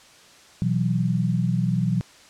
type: chord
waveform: sine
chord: B suspended fourth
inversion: none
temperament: just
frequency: 123.47 / 164.63 / 185.21 Hz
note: B2 / E3 / F#3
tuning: 0 / -2 / +2 cents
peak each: -24 dBFS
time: 0.62-2.01 s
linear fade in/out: 0 ms
effects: white hiss -50 dBFS RMS until 2.29 s + low-pass 7000 Hz 12 dB/octave